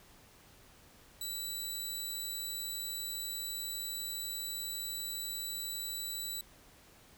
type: tone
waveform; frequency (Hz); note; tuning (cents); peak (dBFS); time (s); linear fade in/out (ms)
15% pulse; 3951; B7; 0; -30; 1.21-6.41; 2
effects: pink hiss -60 dBFS RMS until 7.17 s